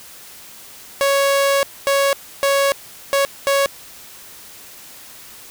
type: tone bursts at uneven times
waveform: sawtooth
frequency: 555 Hz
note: C#5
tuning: 2 cents sharp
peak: -10 dBFS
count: 5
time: 1.01-1.63 / 1.87-2.13 / 2.43-2.72 / 3.13-3.25 / 3.47-3.66 s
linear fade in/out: 0 ms
effects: white hiss -40 dBFS RMS until 5.5 s